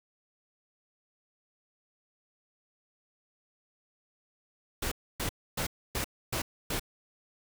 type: noise bursts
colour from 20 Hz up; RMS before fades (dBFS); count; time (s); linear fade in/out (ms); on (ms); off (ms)
pink; -32; 6; 4.82-6.796; 5; 96; 280
effects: none